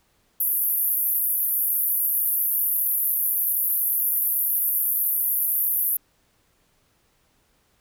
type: band-pass noise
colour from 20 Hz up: white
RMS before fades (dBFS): -23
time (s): 0.4-5.97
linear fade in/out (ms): 5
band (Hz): 11000 to 15000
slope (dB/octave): 96
effects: pink hiss -65 dBFS RMS until 7.8 s